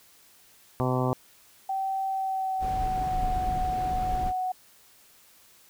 harmonic tone, 127.6 Hz, C3, 43 cents flat, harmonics 1 / 2 / 3 / 4 / 5 / 6 / 7 / 8 / 9, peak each -27 / -30 / -32 / -33 / -34 / -35 / -35 / -36 / -37 dBFS, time 0.8-1.13 s, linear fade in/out 0 ms
sine tone with pitch glide, 772 to 740.6 Hz, G5 to F#5, -27 to +1 cents, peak -26 dBFS, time 1.69-4.52 s, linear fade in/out 5 ms, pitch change -72 cents, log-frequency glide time 2.09-3.26 s
brown noise, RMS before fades -32 dBFS, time 2.59-4.33 s, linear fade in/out 50 ms
effects white hiss -57 dBFS RMS until 5.69 s

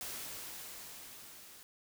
white noise with level ramp, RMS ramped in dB -42 to -55 dBFS, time 0.01-1.63 s, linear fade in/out 0 ms, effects none

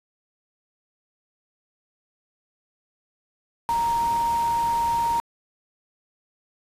sine tone in noise, 932.3 Hz, A#5, in tune, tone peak -20 dBFS, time 3.69-5.2 s, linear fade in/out 0 ms, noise pink, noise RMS -37 dBFS, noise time 3.69-5.2 s, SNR +14 dB, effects resampled to 32000 Hz

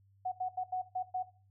sine tone bursts at uneven times, 739 Hz, F#5, 2 cents flat, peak -31 dBFS, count 6, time 0.25-0.32 / 0.4-0.49 / 0.57-0.64 / 0.72-0.82 / 0.95-1.03 / 1.14-1.23 s, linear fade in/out 10 ms, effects noise-tail reverb RT60 0.4 s tail -17 dB re dry + added 98 Hz sine -63 dBFS peak until 1.5 s

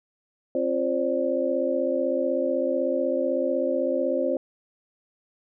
sine tone cluster, 265.4 / 347 / 531 / 587 Hz, C4 / F4 / C5 / D5, +25 / -11 / +25 / -1 cents, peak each -29 / -29 / -25 / -28 dBFS, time 0.55-4.37 s, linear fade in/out 2 ms, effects none

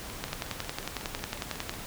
two click trains, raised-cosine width 0.2 ms, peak -23 / -14 dBFS, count 10 / 17, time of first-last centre 0.1-1.739 / 0.24-1.695 s, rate 5.49 / 11 Hz, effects pink hiss -41 dBFS RMS until 1.86 s

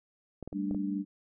clicks, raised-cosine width 2 ms, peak -26 dBFS, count 5, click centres 0.427 / 0.476 / 0.528 / 0.711 / 0.747 s
sine chord, G suspended second, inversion none, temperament just, 196 / 220.5 / 294 Hz, G3 / A3 / D4, 0 / +4 / +2 cents, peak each -33 / -39 / -33 dBFS, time 0.52-1.05 s, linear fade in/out 50 ms
effects none

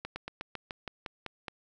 slowing click train, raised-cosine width 0.3 ms, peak -21 dBFS, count 10, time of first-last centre 0.05-1.482 s, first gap 110 ms, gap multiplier 1.09, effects none

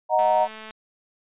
sine chord, D# minor, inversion none, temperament equal, 622.3 / 740 / 932.3 Hz, D#5 / F#5 / A#5, 0 / 0 / 0 cents, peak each -21 dBFS, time 0.09-0.48 s, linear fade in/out 50 ms
click train, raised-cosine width 0.3 ms, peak -24 dBFS, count 114, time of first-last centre 0.19-0.708 s, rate 218 Hz
effects resampled to 8000 Hz

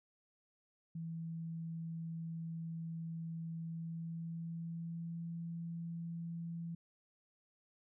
sine tone with pitch glide, 164.4 to 167.85 Hz, E3 to E3, -4 to +32 cents, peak -40 dBFS, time 0.95-6.75 s, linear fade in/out 5 ms, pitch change +36 cents, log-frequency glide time 3.6-5.28 s, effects none

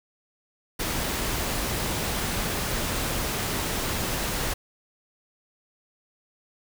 pink noise, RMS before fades -28 dBFS, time 0.79-4.54 s, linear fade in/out 10 ms, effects none

